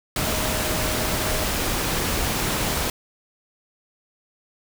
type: tone in noise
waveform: sine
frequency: 622.3 Hz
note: D#5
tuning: in tune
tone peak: -32 dBFS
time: 0.17-1.44 s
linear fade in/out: 2 ms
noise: pink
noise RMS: -24 dBFS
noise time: 0.16-2.9 s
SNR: -11 dB
effects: none